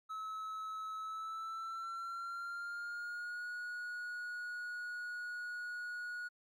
triangle tone with pitch glide, 1294 to 1452.5 Hz, E6 to F#6, -32 to -32 cents, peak -38 dBFS, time 0.09-6.29 s, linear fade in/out 20 ms, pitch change +200 cents, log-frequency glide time 0.98-3.47 s, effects MP3 64 kbps

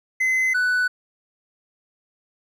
triangle tone pair in turn, 2046 / 1489.1 Hz, C7 / F#6, -39 / +11 cents, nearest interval tritone, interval 550 cents, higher first, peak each -16 dBFS, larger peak neither, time 0.2-0.54 / 0.54-0.88 s, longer neither, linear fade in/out 10 ms, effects none

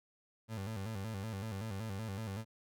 30% pulse tone with vibrato, 104 Hz, G#2, 3 cents sharp, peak -36 dBFS, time 0.48-2.45 s, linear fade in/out 50 ms, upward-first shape square, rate 5.3 Hz, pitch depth 120 cents each way, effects none

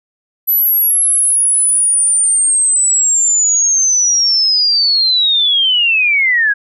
sine linear sweep, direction down, 12000 to 1609 Hz, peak -9 dBFS, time 0.47-6.54 s, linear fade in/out 20 ms, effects none

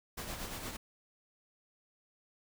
pink noise with tremolo, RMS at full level -40 dBFS, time 0.17-0.77 s, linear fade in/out 10 ms, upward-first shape sine, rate 8.6 Hz, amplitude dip 45%, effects none

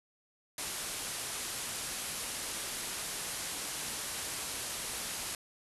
white low-pass noise, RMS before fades -39 dBFS, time 0.58-5.35 s, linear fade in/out 2 ms, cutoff 12000 Hz, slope 96 dB/octave, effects none

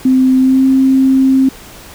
sine tone with pitch glide, 259.6 to 265.2 Hz, C4 to C4, -13 to +23 cents, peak -6 dBFS, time 0.05-1.49 s, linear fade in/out 5 ms, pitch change +36 cents, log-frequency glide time 0.38-0.65 s, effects pink hiss -35 dBFS RMS until 1.94 s

